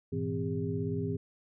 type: tone cluster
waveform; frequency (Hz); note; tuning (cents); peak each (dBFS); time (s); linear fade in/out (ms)
sine; 102.2 / 119.5 / 163.3 / 258 / 404.6; G#2 / A#2 / E3 / C4 / G#4; -27 / +43 / -16 / -24 / -45; -36 / -40 / -35 / -37 / -36; 0.12-1.17; 10
effects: none